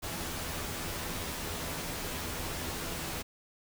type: noise with comb filter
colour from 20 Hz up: pink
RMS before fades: -37 dBFS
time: 0.02-3.23 s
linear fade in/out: 20 ms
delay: 12 ms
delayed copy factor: +0.5
effects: none